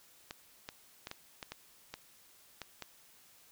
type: clicks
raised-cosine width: 0.2 ms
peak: -24 dBFS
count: 9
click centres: 0.309 / 0.689 / 1.071 / 1.114 / 1.428 / 1.52 / 1.94 / 2.617 / 2.823 s
effects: white hiss -62 dBFS RMS until 3.51 s